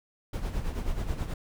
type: noise with tremolo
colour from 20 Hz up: brown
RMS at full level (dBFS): -29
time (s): 0.33-1.34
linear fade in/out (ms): 5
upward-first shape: sine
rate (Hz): 9.3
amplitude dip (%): 60
effects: none